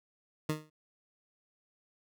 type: tone with exponential decay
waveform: 20% pulse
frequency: 154.2 Hz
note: D#3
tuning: 15 cents flat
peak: -22 dBFS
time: 0.49-0.7 s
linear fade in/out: 5 ms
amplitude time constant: 44 ms
effects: none